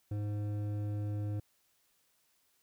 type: tone with hard clipping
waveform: sine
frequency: 103.83 Hz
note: G#2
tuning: in tune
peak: -35 dBFS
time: 0.11-1.4 s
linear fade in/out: 5 ms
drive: 10 dB
effects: white hiss -73 dBFS RMS until 2.62 s